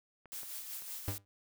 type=clicks; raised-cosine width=0.5 ms; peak=-39 / -40 / -35 / -40 dBFS; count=4; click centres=0.257 / 0.332 / 0.432 / 0.821 s
type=noise with tremolo; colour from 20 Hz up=blue; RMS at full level=-42 dBFS; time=0.32-1.18 s; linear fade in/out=0 ms; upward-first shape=sine; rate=5.3 Hz; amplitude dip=45%
type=tone with exponential decay; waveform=45% pulse; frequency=99.8 Hz; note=G2; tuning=32 cents sharp; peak=-30 dBFS; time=1.08-1.25 s; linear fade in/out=0 ms; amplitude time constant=35 ms
effects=none